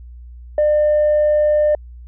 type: tone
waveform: sine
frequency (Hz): 600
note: D5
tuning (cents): +37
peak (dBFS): -10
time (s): 0.58-1.75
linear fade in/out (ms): 2
effects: tanh soft clip ceiling -9 dBFS + added 60 Hz sine -34 dBFS peak until 2.07 s